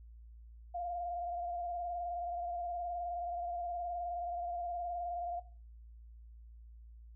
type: tone with vibrato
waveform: sine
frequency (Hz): 698.5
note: F5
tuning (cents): 0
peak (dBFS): -36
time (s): 0.74-5.4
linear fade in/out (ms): 10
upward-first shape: sine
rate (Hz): 19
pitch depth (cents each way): 34
effects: noise-tail reverb RT60 0.4 s tail -17 dB re dry + added 57 Hz sine -51 dBFS peak until 7.15 s